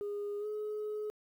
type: tone with pitch glide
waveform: sine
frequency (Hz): 410 to 424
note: G#4 to G#4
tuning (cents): -22 to +36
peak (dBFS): -33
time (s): 0.01-1.1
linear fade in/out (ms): 0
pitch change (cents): +58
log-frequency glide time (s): 0.39-0.46
effects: tanh soft clip ceiling -33 dBFS + 11-bit

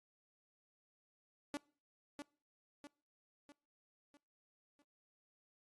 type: tone with echo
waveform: sawtooth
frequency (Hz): 288.9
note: D4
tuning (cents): -28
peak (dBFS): -35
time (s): 1.54-1.57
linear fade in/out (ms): 0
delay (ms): 650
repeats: 5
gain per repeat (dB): -6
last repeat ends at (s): 4.82
effects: noise-tail reverb RT60 0.4 s tail -23 dB re dry + AAC 32 kbps

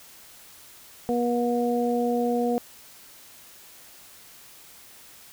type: harmonic tone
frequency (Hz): 240.4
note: B3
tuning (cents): -46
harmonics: 1 / 2 / 3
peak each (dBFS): -25 / -25 / -29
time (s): 1.09-2.58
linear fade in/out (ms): 0
effects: white hiss -49 dBFS RMS until 5.32 s

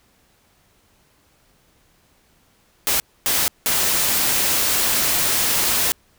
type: noise bursts at uneven times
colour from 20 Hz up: white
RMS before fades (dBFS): -19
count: 3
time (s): 2.87-3 / 3.26-3.48 / 3.66-5.92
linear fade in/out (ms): 0
effects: pink hiss -59 dBFS RMS until 6.18 s

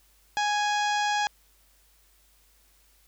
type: harmonic tone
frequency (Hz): 830.6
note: G#5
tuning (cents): 0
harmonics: 1 / 2 / 3 / 4 / 5 / 6 / 7 / 8 / 9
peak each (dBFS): -25 / -30 / -36 / -35 / -41 / -39 / -42 / -43 / -48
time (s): 0.37-1.27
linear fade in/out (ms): 0
effects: added 50 Hz sine -63 dBFS peak until 3.07 s + white hiss -63 dBFS RMS until 3.07 s

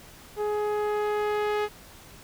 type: tone with low-pass filter sweep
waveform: sawtooth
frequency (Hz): 419.1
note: G#4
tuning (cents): +16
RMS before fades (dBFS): -27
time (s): 0.36-1.69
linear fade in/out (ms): 50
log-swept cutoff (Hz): 890 to 3000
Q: 0.71
effects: pink hiss -49 dBFS RMS until 2.23 s

